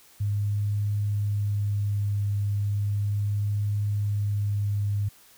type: tone with vibrato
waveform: sine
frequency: 102.4 Hz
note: G#2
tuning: 24 cents flat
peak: -23 dBFS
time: 0.2-5.09 s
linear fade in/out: 10 ms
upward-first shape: triangle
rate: 0.35 Hz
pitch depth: 13 cents each way
effects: white hiss -55 dBFS RMS until 5.37 s